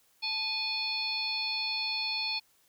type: harmonic tone with a mistuned harmonic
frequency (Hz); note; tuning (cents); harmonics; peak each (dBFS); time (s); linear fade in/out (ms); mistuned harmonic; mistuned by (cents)
871; A5; -18; 1 / 3 / 4 / 5 / 6; -42 / -35 / -40 / -32 / -43; 0.22-2.4; 20; 3; -96
effects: white hiss -67 dBFS RMS until 2.68 s